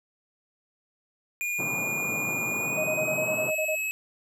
square tone with pitch glide, 2431 to 2574 Hz, D#7 to E7, -41 to -42 cents, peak -28 dBFS, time 1.41-3.91 s, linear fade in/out 0 ms, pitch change +99 cents, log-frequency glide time 2.49-3.38 s
pink band-pass noise, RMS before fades -36 dBFS, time 1.58-3.51 s, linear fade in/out 20 ms, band 120 to 1300 Hz, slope 48 dB/octave
sine tone bursts, 622.3 Hz, D#5, in tune, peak -26 dBFS, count 10, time 2.77-3.755 s, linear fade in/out 10 ms, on 76 ms, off 25 ms
effects none

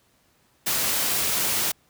white noise, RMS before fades -24 dBFS, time 0.66-1.72 s, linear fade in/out 10 ms, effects pink hiss -63 dBFS RMS until 1.89 s + high-pass 60 Hz 12 dB/octave

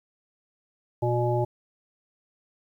harmonic tone, 120.6 Hz, B2, 41 cents flat, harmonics 1 / 3 / 5 / 7, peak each -25 / -27 / -29 / -30 dBFS, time 1.02-1.45 s, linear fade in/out 10 ms, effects 10-bit

